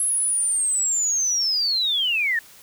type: linear sweep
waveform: sine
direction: down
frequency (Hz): 10920 to 1748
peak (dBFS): -19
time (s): 0-2.39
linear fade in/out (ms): 2
effects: white hiss -48 dBFS RMS until 2.62 s